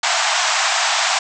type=band-pass noise; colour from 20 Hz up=pink; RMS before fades=-18 dBFS; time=0.03-1.19 s; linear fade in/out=5 ms; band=650 to 7900 Hz; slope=96 dB/octave; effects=none